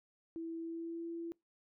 sine tone with pitch glide, 329.6 to 335.6 Hz, E4 to E4, 0 to +31 cents, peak -39 dBFS, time 0.36-1.32 s, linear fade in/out 0 ms, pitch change +31 cents, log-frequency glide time 0.59-1.07 s, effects noise-tail reverb RT60 0.2 s tail -25 dB re dry

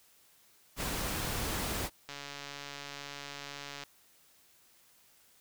pink noise, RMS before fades -35 dBFS, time 0.76-1.9 s, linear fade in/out 50 ms
click train, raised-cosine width 0.2 ms, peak -25 dBFS, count 249, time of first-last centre 2.09-3.836 s, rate 142 Hz
effects white hiss -64 dBFS RMS until 5.4 s

